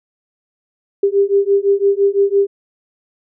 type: beating tone pair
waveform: sine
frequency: 395.5 / 401.4 Hz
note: G4 / G4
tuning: +15 / +41 cents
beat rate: 5.9 Hz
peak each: -14 dBFS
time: 1.03-2.47 s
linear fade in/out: 5 ms
effects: none